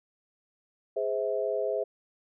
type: chord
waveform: sine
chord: Ab augmented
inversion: none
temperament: just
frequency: 415.3 / 519.1 / 648.9 Hz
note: Ab4 / C5 / E5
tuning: 0 / -14 / -27 cents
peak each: -31 dBFS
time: 0.96-1.84 s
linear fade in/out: 10 ms
effects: none